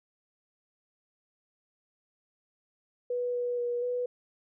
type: tone with pitch steps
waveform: sine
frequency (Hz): 490.2 / 487.5 / 482 / 492.4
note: B4 / B4 / B4 / B4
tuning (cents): -13 / -23 / -42 / -5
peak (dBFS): -28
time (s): 3.1-4.06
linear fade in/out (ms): 5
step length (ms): 240
effects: none